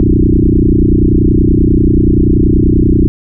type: tone with frequency modulation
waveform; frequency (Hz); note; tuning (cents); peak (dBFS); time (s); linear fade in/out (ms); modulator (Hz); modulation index
sine; 125.9; B2; +34; -5; 0-3.08; 0; 30.4; 7.4
effects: none